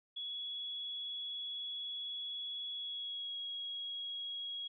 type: tone with pitch glide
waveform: sine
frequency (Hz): 3369 to 3309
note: G#7 to G#7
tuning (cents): +24 to -7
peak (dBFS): -39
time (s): 0.16-4.68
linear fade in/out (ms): 10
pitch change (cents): -31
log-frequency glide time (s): 2.72-3.36
effects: none